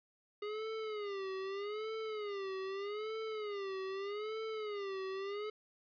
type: tone with vibrato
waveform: square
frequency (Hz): 410.4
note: G#4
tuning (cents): -21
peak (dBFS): -39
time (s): 0.42-5.5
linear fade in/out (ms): 5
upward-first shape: sine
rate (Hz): 0.81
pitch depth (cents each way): 130
effects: resampled to 11025 Hz + 11-bit